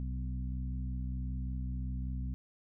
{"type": "harmonic tone with a mistuned harmonic", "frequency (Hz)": 63.3, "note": "B1", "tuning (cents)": 43, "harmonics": [1, 2, 3, 4], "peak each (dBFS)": [-35, -41, -45, -47], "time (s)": [0, 2.34], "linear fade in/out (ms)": 0, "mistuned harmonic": 2, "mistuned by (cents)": 26, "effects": []}